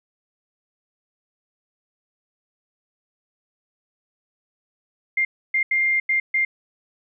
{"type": "tone bursts at uneven times", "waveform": "sine", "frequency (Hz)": 2108, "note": "C7", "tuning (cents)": 12, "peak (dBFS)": -17, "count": 5, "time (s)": [[5.17, 5.25], [5.54, 5.63], [5.71, 6], [6.09, 6.2], [6.34, 6.45]], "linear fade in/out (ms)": 5, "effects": []}